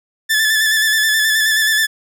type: tone with vibrato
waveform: sawtooth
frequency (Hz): 1746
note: A6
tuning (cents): -14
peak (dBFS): -9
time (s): 0.29-1.87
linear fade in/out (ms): 20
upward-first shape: square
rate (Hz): 9.4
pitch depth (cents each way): 28
effects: none